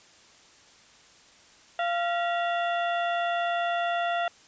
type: harmonic tone with a mistuned harmonic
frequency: 691 Hz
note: F5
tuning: 19 cents flat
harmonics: 1 / 2 / 3 / 4 / 5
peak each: -26 / -32 / -36 / -38 / -40 dBFS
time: 1.79-4.28 s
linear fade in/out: 2 ms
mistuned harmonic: 3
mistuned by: -130 cents
effects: white hiss -55 dBFS RMS until 4.47 s + resampled to 16000 Hz